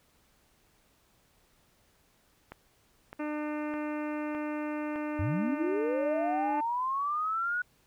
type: click train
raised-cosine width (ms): 0.5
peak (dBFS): -27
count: 5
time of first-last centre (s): 2.52-4.959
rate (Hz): 1.64
type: harmonic tone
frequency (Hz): 300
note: D4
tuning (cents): +37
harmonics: 1 / 2 / 3 / 4 / 5 / 6 / 7 / 8 / 9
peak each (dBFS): -33 / -39 / -43 / -45 / -47 / -49 / -50 / -51 / -52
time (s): 3.19-6.61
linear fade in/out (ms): 10
type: linear sweep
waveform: sine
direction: up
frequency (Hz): 78.8 to 1476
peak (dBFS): -28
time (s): 5.19-7.62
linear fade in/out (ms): 5
effects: pink hiss -67 dBFS RMS until 7.86 s